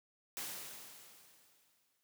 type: noise with exponential decay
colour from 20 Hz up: white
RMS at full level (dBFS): -41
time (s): 0.37-2.03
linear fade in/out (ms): 0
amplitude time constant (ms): 360
effects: high-pass 100 Hz 12 dB/octave